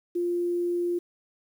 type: tone with quantisation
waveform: sine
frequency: 349.2 Hz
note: F4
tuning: in tune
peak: -24 dBFS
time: 0.15-0.99 s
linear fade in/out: 10 ms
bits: 9
effects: none